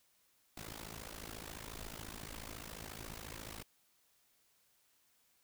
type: noise with amplitude modulation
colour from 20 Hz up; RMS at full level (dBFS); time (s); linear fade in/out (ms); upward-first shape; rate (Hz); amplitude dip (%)
pink; -44; 0.57-3.63; 5; sine; 54.2; 90
effects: white hiss -73 dBFS RMS until 5.43 s